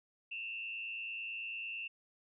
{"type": "tone with frequency modulation", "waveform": "sine", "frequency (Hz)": 2700, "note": "E7", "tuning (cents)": 41, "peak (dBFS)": -39, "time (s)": [0.31, 1.88], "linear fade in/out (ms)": 10, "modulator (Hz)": 109, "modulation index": 0.77, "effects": []}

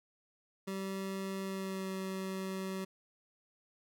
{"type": "tone with pitch glide", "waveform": "25% pulse", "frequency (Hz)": [193, 190.23], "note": ["G3", "F#3"], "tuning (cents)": [-27, 48], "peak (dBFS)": -33, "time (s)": [0.67, 2.85], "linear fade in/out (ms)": 10, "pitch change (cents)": -25, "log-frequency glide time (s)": [1.41, 1.91], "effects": []}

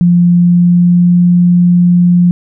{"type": "tone with pitch glide", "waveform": "sine", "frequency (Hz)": [174.61, 176.13], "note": ["F3", "F3"], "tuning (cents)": [0, 15], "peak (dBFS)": -4, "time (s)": [0.01, 2.31], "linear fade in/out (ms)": 0, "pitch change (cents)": 15, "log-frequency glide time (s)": [0.26, 1.21], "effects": []}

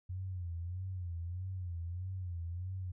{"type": "tone with vibrato", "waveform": "sine", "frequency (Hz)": 89.2, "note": "F2", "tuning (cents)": 37, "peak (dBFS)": -37, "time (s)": [0.09, 2.92], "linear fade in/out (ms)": 10, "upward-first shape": "sine", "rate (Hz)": 1.6, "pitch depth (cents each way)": 99, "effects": []}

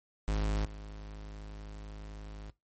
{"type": "tone with level steps", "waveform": "45% pulse", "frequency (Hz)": 51.91, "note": "G#1", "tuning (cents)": 0, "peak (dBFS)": [-28, -42], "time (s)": [0.28, 2.5], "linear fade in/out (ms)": 0, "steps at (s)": 0.65, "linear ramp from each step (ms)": 2, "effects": ["noise-tail reverb RT60 0.2 s tail -20 dB re dry", "MP3 32 kbps"]}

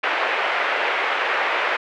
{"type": "band-pass noise", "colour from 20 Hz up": "white", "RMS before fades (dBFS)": -22, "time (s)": [0.03, 1.77], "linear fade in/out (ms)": 10, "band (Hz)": [430, 2400], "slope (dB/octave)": 24, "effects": []}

